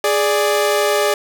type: tone pair together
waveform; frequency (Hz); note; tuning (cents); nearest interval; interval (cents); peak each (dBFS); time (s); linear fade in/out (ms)
sawtooth; 415.3 / 587.3; G#4 / D5; 0 / 0; tritone; 600; -13; 0.04-1.14; 2
effects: none